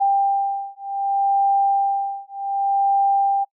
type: beating tone pair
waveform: sine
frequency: 792 / 792.66 Hz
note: G5 / G5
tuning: +18 / +19 cents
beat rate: 0.66 Hz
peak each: -20 / -20 dBFS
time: 0-3.45 s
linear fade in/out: 20 ms
effects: noise-tail reverb RT60 0.1 s tail -26 dB re dry